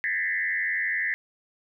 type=tone with frequency modulation; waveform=sine; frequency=1900 Hz; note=A#6; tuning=33 cents sharp; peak=-24 dBFS; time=0.04-1.14 s; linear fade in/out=0 ms; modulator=91.9 Hz; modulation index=2.1; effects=none